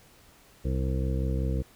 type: harmonic tone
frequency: 65.41 Hz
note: C2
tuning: in tune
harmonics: 1 / 2 / 3 / 4 / 5 / 7 / 8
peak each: -27 / -31 / -36 / -40 / -39 / -39 / -42 dBFS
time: 0.64-1.63 s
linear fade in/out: 20 ms
effects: pink hiss -57 dBFS RMS until 1.75 s